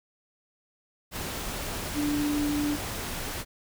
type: tone in noise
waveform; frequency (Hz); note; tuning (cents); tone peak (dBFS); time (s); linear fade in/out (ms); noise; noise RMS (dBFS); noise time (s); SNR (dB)
sine; 293.7; D4; 0; -25; 1.94-2.78; 50; pink; -34; 1.11-3.45; +6
effects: none